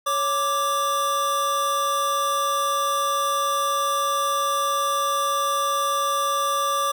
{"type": "tone pair together", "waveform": "square", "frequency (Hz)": [556.6, 1174.7], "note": ["C#5", "D6"], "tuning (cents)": [7, 0], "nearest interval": "octave + minor second", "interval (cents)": 1293, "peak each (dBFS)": [-29, -22], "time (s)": [0.06, 6.92], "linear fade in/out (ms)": 10, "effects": []}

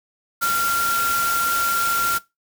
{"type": "tone in noise", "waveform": "sine", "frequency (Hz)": 1380, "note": "F6", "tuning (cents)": -21, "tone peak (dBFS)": -18, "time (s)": [0.41, 2.19], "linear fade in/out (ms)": 20, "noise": "white", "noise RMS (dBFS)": -26, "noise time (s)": [0.41, 2.19], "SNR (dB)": 5, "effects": ["noise-tail reverb RT60 0.2 s tail -19 dB re dry"]}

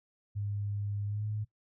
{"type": "tone with pitch glide", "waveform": "sine", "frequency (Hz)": [102.1, 106.25], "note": ["G#2", "G#2"], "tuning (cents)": [-29, 40], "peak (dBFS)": -32, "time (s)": [0.35, 1.45], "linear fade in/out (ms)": 20, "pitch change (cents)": 69, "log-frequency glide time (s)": [1.06, 1.25], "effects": ["noise-tail reverb RT60 0.1 s tail -18 dB re dry"]}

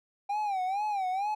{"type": "tone with vibrato", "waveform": "triangle", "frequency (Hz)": 791, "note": "G5", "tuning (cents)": 15, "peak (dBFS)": -26, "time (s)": [0.29, 1.35], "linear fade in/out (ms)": 10, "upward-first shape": "sine", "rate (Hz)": 2.2, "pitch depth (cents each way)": 130, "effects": []}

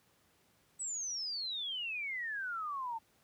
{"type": "exponential sweep", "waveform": "sine", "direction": "down", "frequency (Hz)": [8060, 879], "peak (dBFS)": -36, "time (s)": [0.79, 2.99], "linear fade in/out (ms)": 20, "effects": ["pink hiss -70 dBFS RMS until 3.23 s", "high-pass 80 Hz 12 dB/octave"]}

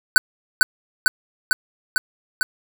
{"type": "tone with echo", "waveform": "square", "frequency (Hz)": 1504, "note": "F#6", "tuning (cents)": 28, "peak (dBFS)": -8, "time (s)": [0.16, 0.18], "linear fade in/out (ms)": 0, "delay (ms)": 450, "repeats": 5, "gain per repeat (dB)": -2, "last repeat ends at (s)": 2.43, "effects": []}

